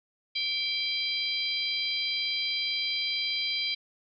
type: harmonic tone with a mistuned harmonic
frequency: 798 Hz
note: G5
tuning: 31 cents sharp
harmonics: 3 / 4 / 5 / 6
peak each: -33 / -33 / -33 / -33 dBFS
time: 0.35-3.75 s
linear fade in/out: 10 ms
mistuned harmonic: 3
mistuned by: -49 cents
effects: none